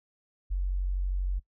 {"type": "tone", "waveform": "sine", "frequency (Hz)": 46.25, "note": "F#1", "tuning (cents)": 0, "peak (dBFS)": -26, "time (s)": [0.5, 1.4], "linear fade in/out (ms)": 20, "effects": ["noise-tail reverb RT60 0.1 s tail -21 dB re dry"]}